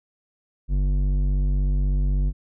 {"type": "tone with low-pass filter", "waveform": "square", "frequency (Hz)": 48.13, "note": "G1", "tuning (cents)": -31, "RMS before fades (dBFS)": -21, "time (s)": [0.68, 2.33], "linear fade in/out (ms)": 50, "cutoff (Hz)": 180, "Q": 0.77, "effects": []}